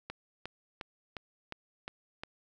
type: click train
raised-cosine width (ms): 0.3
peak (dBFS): -23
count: 7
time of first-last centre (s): 0.1-2.235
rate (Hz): 2.81
effects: none